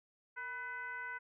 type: tone with frequency modulation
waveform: sine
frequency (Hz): 1500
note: F#6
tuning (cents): +23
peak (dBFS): -40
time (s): 0.36-1.19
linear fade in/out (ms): 20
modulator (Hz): 518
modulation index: 0.96
effects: none